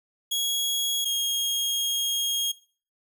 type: tone pair in turn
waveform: sawtooth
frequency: 3322 / 3259 Hz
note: G#7 / G#7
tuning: 0 / -33 cents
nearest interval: unison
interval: 33 cents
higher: first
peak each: -21 dBFS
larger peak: neither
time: 0.31-1.05 / 1.05-2.52 s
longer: second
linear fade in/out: 10 ms
effects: noise-tail reverb RT60 0.4 s tail -20 dB re dry